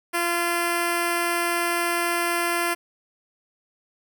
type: tone with notch filter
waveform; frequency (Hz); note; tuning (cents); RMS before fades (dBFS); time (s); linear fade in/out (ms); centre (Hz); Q
5% pulse; 343.9; F4; -27; -24; 0.13-2.75; 20; 3800; 1.1
effects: none